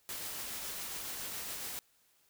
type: noise with tremolo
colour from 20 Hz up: white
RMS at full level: -40 dBFS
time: 0.09-1.79 s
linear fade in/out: 0 ms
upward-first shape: triangle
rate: 7.2 Hz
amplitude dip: 25%
effects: white hiss -70 dBFS RMS until 2.29 s